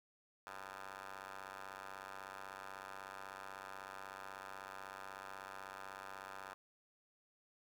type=ring-modulated tone; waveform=10% pulse; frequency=96.2 Hz; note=G2; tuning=32 cents flat; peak=-37 dBFS; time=0.47-6.54 s; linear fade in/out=0 ms; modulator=1120 Hz; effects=none